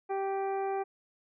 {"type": "harmonic tone with a mistuned harmonic", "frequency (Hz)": 390, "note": "G4", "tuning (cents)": -9, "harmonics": [1, 2, 3, 4, 5, 6], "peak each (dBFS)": [-32, -33, -45, -49, -52, -51], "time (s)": [0.09, 0.84], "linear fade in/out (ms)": 20, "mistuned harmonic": 6, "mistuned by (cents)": 17, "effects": []}